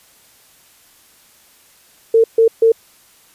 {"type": "tone bursts", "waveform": "sine", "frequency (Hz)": 452.6, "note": "A4", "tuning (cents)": 49, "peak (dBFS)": -7, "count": 3, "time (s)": [2.14, 2.72], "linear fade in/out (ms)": 5, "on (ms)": 100, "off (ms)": 140, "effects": ["white hiss -50 dBFS RMS until 3.34 s", "resampled to 32000 Hz"]}